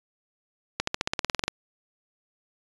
accelerating click train, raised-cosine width 0.2 ms, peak -7 dBFS, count 13, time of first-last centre 0.8-1.48 s, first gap 74 ms, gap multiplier 0.95, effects resampled to 22050 Hz

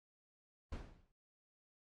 brown noise with exponential decay, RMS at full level -40 dBFS, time 0.72-1.12 s, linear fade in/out 5 ms, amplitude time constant 86 ms, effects low-pass 6000 Hz 12 dB/octave + AAC 32 kbps

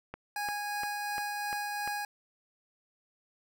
click train, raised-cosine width 0.5 ms, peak -24 dBFS, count 6, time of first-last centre 0.14-1.876 s, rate 2.88 Hz
25% pulse tone with tremolo, 825 Hz, G#5, 12 cents flat, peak -28 dBFS, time 0.36-2.05 s, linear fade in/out 2 ms, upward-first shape triangle, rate 2.8 Hz, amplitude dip 25%
effects none

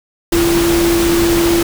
sine tone in noise, 339.4 Hz, F4, 49 cents flat, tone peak -11 dBFS, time 0.32-1.63 s, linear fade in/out 5 ms, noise pink, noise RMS -18 dBFS, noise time 0.32-1.63 s, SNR +4 dB, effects none

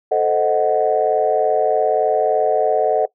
sine chord, A diminished seventh, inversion none, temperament equal, 440 / 523.3 / 622.3 / 740 Hz, A4 / C5 / Eb5 / Gb5, 0 / 0 / 0 / 0 cents, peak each -18 / -22 / -18 / -18 dBFS, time 0.11-3.06 s, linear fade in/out 10 ms, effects noise-tail reverb RT60 0.1 s tail -19 dB re dry + tanh soft clip ceiling -4 dBFS

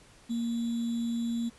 sine tone with sample-and-hold, 233.1 Hz, A#3, in tune, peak -28 dBFS, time 0.29-1.5 s, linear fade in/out 20 ms, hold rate 3675 Hz, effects pink hiss -57 dBFS RMS until 1.58 s + resampled to 24000 Hz

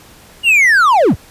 triangle linear sweep, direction down, 2904 to 37.91 Hz, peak -5 dBFS, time 0.43-1.16 s, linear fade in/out 50 ms, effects pink hiss -42 dBFS RMS until 1.3 s + resampled to 32000 Hz

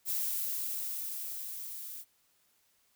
violet noise with level ramp, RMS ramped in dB -32 to -44 dBFS, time 0.05-2.05 s, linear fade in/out 50 ms, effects white hiss -71 dBFS RMS until 2.95 s

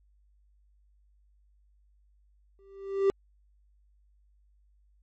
triangle tone with exponential growth, 392 Hz, G4, in tune, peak -16 dBFS, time 2.59-3.1 s, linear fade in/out 0 ms, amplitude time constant 110 ms, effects added 50 Hz sine -61 dBFS peak until 5.02 s + MP3 32 kbps

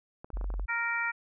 clicks, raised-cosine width 1 ms, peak -29 dBFS, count 8, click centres 0.245 / 0.303 / 0.371 / 0.412 / 0.443 / 0.503 / 0.54 / 0.596 s
sine tone, 46.35 Hz, F#1, 4 cents sharp, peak -30 dBFS, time 0.33-0.66 s, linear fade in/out 10 ms
harmonic tone, 466.2 Hz, A#4, in tune, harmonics 2 / 3 / 4 / 5, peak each -37 / -32 / -33 / -34 dBFS, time 0.68-1.12 s, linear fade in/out 20 ms
effects none

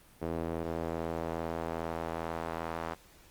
sawtooth tone with band-pass filter sweep, 82.41 Hz, E2, in tune, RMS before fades -36 dBFS, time 0.21-2.95 s, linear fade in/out 20 ms, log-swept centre 450 to 950 Hz, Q 1.1, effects pink hiss -59 dBFS RMS until 3.3 s + Opus 32 kbps

